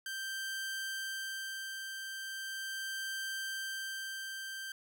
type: tone with tremolo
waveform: sawtooth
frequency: 1568 Hz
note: G6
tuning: in tune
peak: -33 dBFS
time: 0.06-4.72 s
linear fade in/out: 2 ms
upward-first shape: sine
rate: 0.39 Hz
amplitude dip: 35%
effects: none